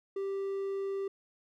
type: tone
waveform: triangle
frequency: 392 Hz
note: G4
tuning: in tune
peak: -30 dBFS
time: 0.16-1.08 s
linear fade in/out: 5 ms
effects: none